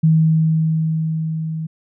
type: tone with level ramp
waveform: sine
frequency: 159.5 Hz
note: D#3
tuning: 43 cents sharp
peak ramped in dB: -9 to -22 dBFS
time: 0.03-1.67 s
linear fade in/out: 10 ms
effects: none